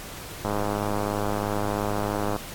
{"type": "click train", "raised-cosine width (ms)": 1, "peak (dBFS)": -13, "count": 198, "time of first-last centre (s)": [0.45, 2.363], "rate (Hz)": 103, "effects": ["pink hiss -39 dBFS RMS until 2.54 s", "AAC 64 kbps"]}